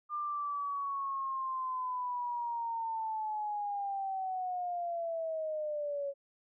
sine linear sweep, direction down, 1201 to 554.4 Hz, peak -33 dBFS, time 0.09-6.14 s, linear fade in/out 50 ms, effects none

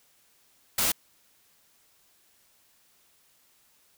white noise, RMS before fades -25 dBFS, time 0.78-0.92 s, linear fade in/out 5 ms, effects white hiss -64 dBFS RMS until 3.97 s

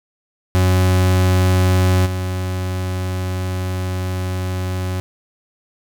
40% pulse tone with level steps, 92.3 Hz, F#2, 4 cents flat, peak -11 / -19 dBFS, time 0.55-5 s, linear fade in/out 0 ms, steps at 2.05 s, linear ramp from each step 20 ms, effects none

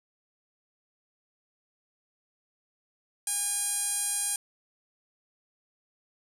sawtooth tone with band-pass filter, 813 Hz, G#5, 37 cents flat, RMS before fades -30 dBFS, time 3.27-4.36 s, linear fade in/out 2 ms, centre 9300 Hz, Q 4.8, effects none

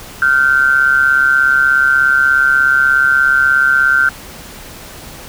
sine tone pair together, 1398.3 / 1535 Hz, F6 / G6, +2 / -37 cents, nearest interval major second, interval 161 cents, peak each -11 dBFS, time 0.22-4.09 s, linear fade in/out 2 ms, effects pink hiss -33 dBFS RMS until 5.28 s

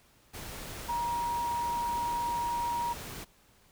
sine tone in noise, 948 Hz, A#5, 29 cents sharp, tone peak -29 dBFS, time 0.88-2.94 s, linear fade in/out 20 ms, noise pink, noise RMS -42 dBFS, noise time 0.33-3.25 s, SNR +10 dB, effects pink hiss -63 dBFS RMS until 3.71 s

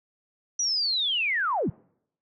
sine linear sweep, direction down, 5920 to 98 Hz, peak -23 dBFS, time 0.59-1.7 s, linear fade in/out 5 ms, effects noise-tail reverb RT60 0.7 s tail -26 dB re dry

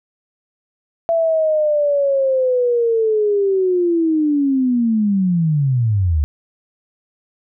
sine linear sweep, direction down, 671 to 69.5 Hz, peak -13 dBFS, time 1.09-6.24 s, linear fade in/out 0 ms, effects none

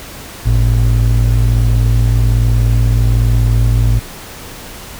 triangle ring-modulated tone, 82.41 Hz, E2, in tune, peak -3 dBFS, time 0.45-4 s, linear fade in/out 20 ms, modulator 30.6 Hz, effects pink hiss -31 dBFS RMS until 4.99 s

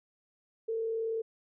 sine tone with frequency modulation, 449.8 Hz, A4, 38 cents sharp, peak -30 dBFS, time 0.68-1.22 s, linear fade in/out 10 ms, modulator 39 Hz, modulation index 0.27, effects none

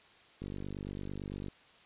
click train, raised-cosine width 3 ms, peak -28 dBFS, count 53, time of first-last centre 0.42-1.483 s, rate 48.9 Hz, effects white hiss -60 dBFS RMS until 1.85 s + resampled to 8000 Hz

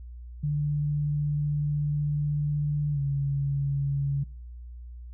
sine tone with pitch glide, 147.3 to 139.76 Hz, D3 to C#3, +6 to +15 cents, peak -24 dBFS, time 0.43-4.24 s, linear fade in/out 10 ms, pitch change -91 cents, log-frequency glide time 2.92-3 s, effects noise-tail reverb RT60 0.5 s tail -24 dB re dry + added 60 Hz sine -39 dBFS peak until 5.13 s

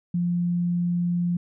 sine tone, 174.61 Hz, F3, in tune, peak -21 dBFS, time 0.14-1.37 s, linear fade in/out 5 ms, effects none

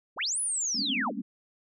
sine linear two-way sweep, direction up then down, 56.5 to 10200 to 152.3 Hz, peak -27 dBFS, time 0.16-1.13 s, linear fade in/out 50 ms, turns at 0.4 s
pink band-pass noise, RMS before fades -35 dBFS, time 0.74-1.22 s, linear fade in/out 10 ms, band 200 to 290 Hz, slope 96 dB/octave
effects none

